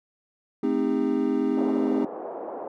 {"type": "chord", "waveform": "triangle", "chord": "A half-diminished seventh", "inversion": "none", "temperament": "equal with one note detuned", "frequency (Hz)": [220, 261.6, 311.1, 402.3], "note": ["A3", "C4", "Eb4", "G4"], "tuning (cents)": [0, 0, 0, 45], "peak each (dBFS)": [-28, -23, -25, -26], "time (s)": [0.63, 2.05], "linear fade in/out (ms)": 5}
{"type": "band-pass noise", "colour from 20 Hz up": "pink", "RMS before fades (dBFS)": -35, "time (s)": [1.57, 2.68], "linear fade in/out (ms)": 5, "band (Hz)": [360, 830], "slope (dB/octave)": 24}
{"effects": []}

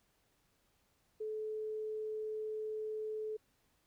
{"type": "tone", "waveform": "sine", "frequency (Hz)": 432.2, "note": "A4", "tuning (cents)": -31, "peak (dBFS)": -37, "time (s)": [1.2, 3.37], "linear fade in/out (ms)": 10, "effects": ["pink hiss -75 dBFS RMS until 3.86 s"]}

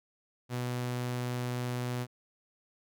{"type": "tone", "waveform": "sawtooth", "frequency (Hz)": 123.47, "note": "B2", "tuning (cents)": 0, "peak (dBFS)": -28, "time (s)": [0.49, 2.07], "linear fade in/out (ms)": 50, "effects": []}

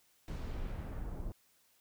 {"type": "noise with low-pass filter sweep", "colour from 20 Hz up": "brown", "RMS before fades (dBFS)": -40, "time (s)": [0.28, 1.32], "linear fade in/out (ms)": 0, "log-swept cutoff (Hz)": [8600, 760], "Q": 0.75, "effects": ["white hiss -70 dBFS RMS until 1.8 s"]}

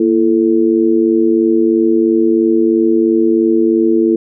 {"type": "tone with amplitude modulation", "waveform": "sine", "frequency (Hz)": 336, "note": "E4", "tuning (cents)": 33, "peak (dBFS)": -4, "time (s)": [0, 4.16], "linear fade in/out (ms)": 5, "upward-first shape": "sine", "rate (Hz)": 103, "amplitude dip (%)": 100, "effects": []}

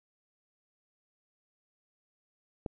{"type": "click", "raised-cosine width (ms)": 2, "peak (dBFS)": -21, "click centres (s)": 2.662, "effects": []}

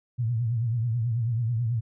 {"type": "tone with vibrato", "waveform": "sine", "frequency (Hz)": 116.54, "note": "A#2", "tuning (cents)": 0, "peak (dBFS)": -23, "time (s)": [0.18, 1.81], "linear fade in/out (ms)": 20, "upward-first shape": "triangle", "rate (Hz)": 9.2, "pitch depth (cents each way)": 130, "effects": []}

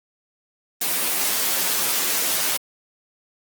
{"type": "noise with comb filter", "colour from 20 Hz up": "white", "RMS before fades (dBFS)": -22, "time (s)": [0.81, 2.57], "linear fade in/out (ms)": 5, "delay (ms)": 11, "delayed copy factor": 0.7, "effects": ["high-pass 200 Hz 12 dB/octave", "Opus 24 kbps"]}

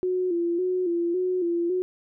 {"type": "tone with vibrato", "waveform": "sine", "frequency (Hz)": 354.2, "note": "F4", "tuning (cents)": 24, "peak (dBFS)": -22, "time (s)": [0.03, 1.82], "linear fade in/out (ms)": 0, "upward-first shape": "square", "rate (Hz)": 1.8, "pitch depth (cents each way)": 59, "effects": []}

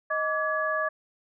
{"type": "tone cluster", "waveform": "sine", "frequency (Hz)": [626, 1158, 1686], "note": ["D#5", "D6", "G#6"], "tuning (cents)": [10, -25, 26], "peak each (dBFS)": -29, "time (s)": [0.1, 0.89], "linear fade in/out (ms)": 10, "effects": []}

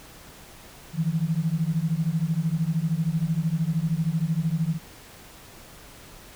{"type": "beating tone pair", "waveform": "sine", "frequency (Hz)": [155.56, 168.56], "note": ["D#3", "E3"], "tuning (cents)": [0, 39], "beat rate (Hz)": 13, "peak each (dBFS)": -25, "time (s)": [0.93, 4.79], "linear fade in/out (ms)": 50, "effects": ["pink hiss -47 dBFS RMS until 6.35 s"]}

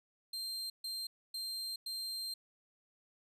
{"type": "tone bursts at uneven times", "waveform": "40% pulse", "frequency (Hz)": 4169, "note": "C8", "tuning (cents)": -7, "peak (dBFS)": -37, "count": 4, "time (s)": [[0.33, 0.7], [0.84, 1.07], [1.34, 1.76], [1.86, 2.34]], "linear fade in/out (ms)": 5, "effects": ["resampled to 32000 Hz", "13-bit"]}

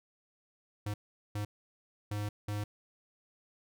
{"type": "tone bursts at uneven times", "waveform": "square", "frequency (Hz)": 103.83, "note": "G#2", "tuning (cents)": 0, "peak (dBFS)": -34, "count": 4, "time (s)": [[0.86, 0.94], [1.35, 1.45], [2.11, 2.29], [2.48, 2.64]], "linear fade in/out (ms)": 5, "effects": []}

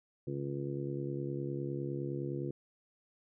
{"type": "harmonic tone", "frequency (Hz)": 69.8, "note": "C#2", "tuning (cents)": 13, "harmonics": [2, 3, 4, 5, 6, 7], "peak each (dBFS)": [-38, -48, -43, -39, -48, -46], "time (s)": [0.27, 2.51], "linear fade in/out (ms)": 5, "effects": []}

